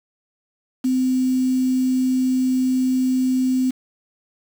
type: tone with quantisation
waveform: sine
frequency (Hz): 257.2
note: C4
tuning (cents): -30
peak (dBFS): -16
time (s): 0.84-3.71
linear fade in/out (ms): 10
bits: 6
effects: none